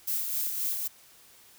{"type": "noise with tremolo", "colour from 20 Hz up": "violet", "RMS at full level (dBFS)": -29, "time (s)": [0.07, 0.88], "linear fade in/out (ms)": 10, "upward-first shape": "sine", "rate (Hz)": 3.8, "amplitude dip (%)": 40, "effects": ["white hiss -56 dBFS RMS until 1.58 s"]}